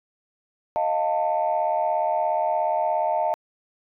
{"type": "tone cluster", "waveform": "sine", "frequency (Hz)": [623, 700, 890], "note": ["D#5", "F5", "A5"], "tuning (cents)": [2, 4, 20], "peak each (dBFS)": -24, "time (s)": [0.76, 3.34], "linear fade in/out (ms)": 0, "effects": ["tanh soft clip ceiling -13 dBFS"]}